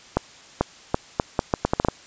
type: accelerating click train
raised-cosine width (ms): 1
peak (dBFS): -4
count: 11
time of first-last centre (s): 0.17-1.885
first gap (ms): 440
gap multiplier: 0.76
effects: white hiss -47 dBFS RMS until 2.06 s + resampled to 16000 Hz